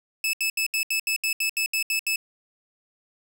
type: tone bursts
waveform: sawtooth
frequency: 2611 Hz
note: E7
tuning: 17 cents flat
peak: -19 dBFS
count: 12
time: 0.24-2.159 s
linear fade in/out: 2 ms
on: 93 ms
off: 73 ms
effects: none